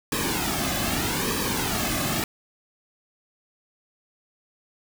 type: noise with flanger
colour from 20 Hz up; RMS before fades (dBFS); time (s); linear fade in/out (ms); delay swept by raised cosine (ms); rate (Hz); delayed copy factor
pink; -26; 0.12-2.24; 2; 1.4 to 2.17; 0.81; -0.7
effects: none